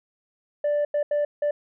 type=tone bursts at uneven times; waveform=sine; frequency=587.3 Hz; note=D5; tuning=in tune; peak=-18 dBFS; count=4; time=0.64-0.85 / 0.94-1.03 / 1.11-1.25 / 1.42-1.51 s; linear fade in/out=5 ms; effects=tanh soft clip ceiling -19 dBFS